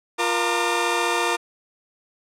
20% pulse tone cluster, 350 / 472 / 909 / 1198 Hz, F4 / A#4 / A#5 / D6, +4 / +22 / -44 / +34 cents, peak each -21 dBFS, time 0.18-1.37 s, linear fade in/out 20 ms, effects low-pass 10000 Hz 12 dB/octave

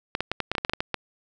clicks, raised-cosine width 0.3 ms, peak -9 dBFS, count 12, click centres 0.151 / 0.206 / 0.316 / 0.403 / 0.516 / 0.552 / 0.582 / 0.649 / 0.696 / 0.735 / 0.805 / 0.943 s, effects none

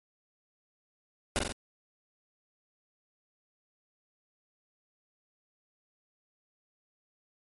pink noise with echo, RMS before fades -28 dBFS, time 1.36-1.39 s, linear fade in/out 0 ms, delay 44 ms, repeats 3, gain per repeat -3 dB, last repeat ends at 1.522 s, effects MP3 48 kbps

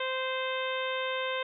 harmonic tone, 520 Hz, C5, 11 cents flat, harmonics 1 / 2 / 3 / 4 / 5 / 6 / 7, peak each -33 / -36 / -38 / -39 / -40 / -41 / -41 dBFS, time 0-1.43 s, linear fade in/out 5 ms, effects none

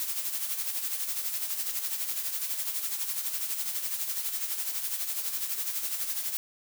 blue noise with tremolo, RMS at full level -30 dBFS, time 0-6.37 s, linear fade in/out 0 ms, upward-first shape sine, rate 12 Hz, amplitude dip 55%, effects none

